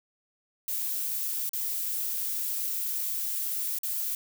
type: noise with dropouts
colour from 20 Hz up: violet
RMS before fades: -31 dBFS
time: 0.68-4.15 s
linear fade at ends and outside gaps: 1 ms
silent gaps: 1.493-1.533 / 3.787-3.833 s
effects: none